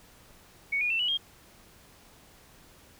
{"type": "tone with pitch steps", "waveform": "sine", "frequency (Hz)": [2228, 2444, 2680, 2940, 3225], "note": ["C#7", "D#7", "E7", "F#7", "G7"], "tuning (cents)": [8, -32, 28, -12, 48], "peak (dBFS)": -25, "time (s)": [0.72, 1.175], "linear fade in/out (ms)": 10, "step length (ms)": 91, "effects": ["pink hiss -56 dBFS RMS until 2.99 s"]}